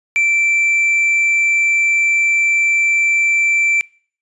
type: tone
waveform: triangle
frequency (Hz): 2339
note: D7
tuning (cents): -8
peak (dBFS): -10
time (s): 0.16-3.81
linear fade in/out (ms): 0
effects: noise-tail reverb RT60 0.5 s tail -25 dB re dry + resampled to 24000 Hz